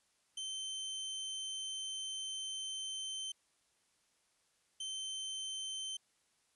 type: tone bursts at uneven times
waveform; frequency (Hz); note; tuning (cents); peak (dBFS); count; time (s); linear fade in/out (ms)
sawtooth; 3097; G7; -22; -36; 2; 0.37-3.32 / 4.8-5.97; 5
effects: white hiss -75 dBFS RMS until 6.55 s + resampled to 24000 Hz